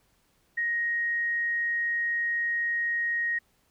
sine tone, 1876 Hz, A#6, 11 cents sharp, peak -25 dBFS, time 0.57-3.39 s, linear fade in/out 10 ms, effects pink hiss -68 dBFS RMS until 3.7 s

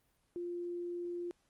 sine tone, 349.2 Hz, F4, in tune, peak -37 dBFS, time 0.36-1.31 s, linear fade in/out 0 ms, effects pink hiss -75 dBFS RMS until 1.49 s + Opus 32 kbps

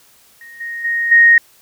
sine tone with level steps, 1864.7 Hz, A#6, in tune, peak -35 / -23 / -15 / -5 dBFS, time 0.41-1.38 s, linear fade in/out 2 ms, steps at 0.6 / 0.84 / 1.11 s, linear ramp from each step 10 ms, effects white hiss -50 dBFS RMS until 1.61 s

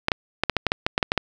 clicks, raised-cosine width 0.3 ms, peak -3 dBFS, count 12, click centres 0.084 / 0.118 / 0.436 / 0.497 / 0.567 / 0.667 / 0.719 / 0.865 / 0.979 / 1.028 / 1.119 / 1.177 s, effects none

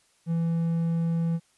triangle tone, 166.5 Hz, E3, 18 cents sharp, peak -21 dBFS, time 0.26-1.4 s, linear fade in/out 50 ms, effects white hiss -65 dBFS RMS until 1.57 s + resampled to 24000 Hz

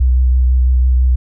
sine tone with vibrato, 63.1 Hz, B1, 38 cents sharp, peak -8 dBFS, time 0-1.16 s, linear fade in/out 10 ms, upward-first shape triangle, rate 6 Hz, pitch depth 26 cents each way, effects none

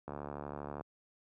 click train, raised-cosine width 1 ms, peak -27 dBFS, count 54, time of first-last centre 0.08-0.81 s, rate 72.6 Hz, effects high-pass 80 Hz 12 dB/octave

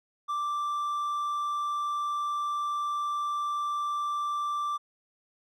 triangle tone, 1174.7 Hz, D6, in tune, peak -26 dBFS, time 0.28-4.78 s, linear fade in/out 20 ms, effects none

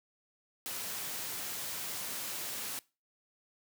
white noise, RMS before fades -39 dBFS, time 0.66-2.79 s, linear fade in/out 0 ms, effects noise-tail reverb RT60 0.3 s tail -22 dB re dry + high-pass 100 Hz 12 dB/octave

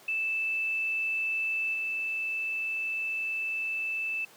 sine tone with level steps, 2637 Hz, E7, in tune, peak -27 / -29 dBFS, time 0.08-4.25 s, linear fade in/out 5 ms, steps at 1.73 s, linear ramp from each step 20 ms, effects pink hiss -54 dBFS RMS until 4.36 s + high-pass 300 Hz 12 dB/octave

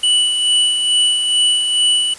square tone with tremolo, 2960 Hz, F#7, in tune, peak -11 dBFS, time 0.03-2.14 s, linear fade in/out 5 ms, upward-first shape sine, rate 2.3 Hz, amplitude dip 45%, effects white hiss -37 dBFS RMS until 2.18 s + resampled to 24000 Hz

